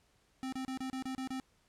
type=tone bursts; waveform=square; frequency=261.6 Hz; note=C4; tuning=in tune; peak=-37 dBFS; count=8; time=0.43-1.399 s; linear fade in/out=0 ms; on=94 ms; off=31 ms; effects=pink hiss -71 dBFS RMS until 1.68 s + low-pass 10000 Hz 12 dB/octave